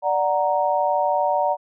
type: chord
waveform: sine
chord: D augmented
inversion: none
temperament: equal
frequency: 587.3 / 740 / 932.3 Hz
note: D5 / F#5 / A#5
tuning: 0 / 0 / 0 cents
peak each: -22 dBFS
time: 0.02-1.57 s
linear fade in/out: 50 ms
effects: none